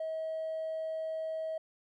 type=tone with hard clipping; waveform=sine; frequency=639 Hz; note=D#5; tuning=46 cents sharp; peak=-34 dBFS; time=0-1.58 s; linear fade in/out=5 ms; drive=1 dB; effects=none